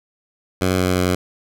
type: tone with pitch steps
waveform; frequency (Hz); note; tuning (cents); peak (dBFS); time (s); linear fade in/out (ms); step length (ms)
10% pulse; 92.5 / 91.6 / 90.7; F#2 / F#2 / F#2; 0 / -17 / -34; -8; 0.61-1.15; 5; 180
effects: none